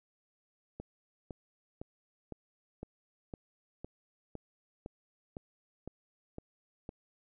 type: click train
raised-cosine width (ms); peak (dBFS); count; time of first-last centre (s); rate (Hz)
2; -28; 13; 0.8-6.891; 1.97
effects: none